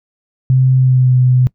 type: tone with pitch glide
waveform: sine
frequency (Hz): 130 to 126.74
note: C3 to B2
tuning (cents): -11 to +45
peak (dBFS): -7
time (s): 0.5-1.47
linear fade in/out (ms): 0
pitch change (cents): -44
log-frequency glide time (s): 0.77-1.16
effects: noise-tail reverb RT60 0.1 s tail -22 dB re dry